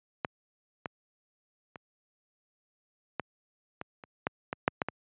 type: clicks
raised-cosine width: 0.5 ms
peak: -13 / -18 / -28 / -15 / -21 / -30 / -12 / -17 / -7 / -12 / -16 dBFS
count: 11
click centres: 0.248 / 0.858 / 1.758 / 3.197 / 3.814 / 4.038 / 4.269 / 4.529 / 4.679 / 4.818 / 4.886 s
effects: high-pass 100 Hz 12 dB/octave + resampled to 8000 Hz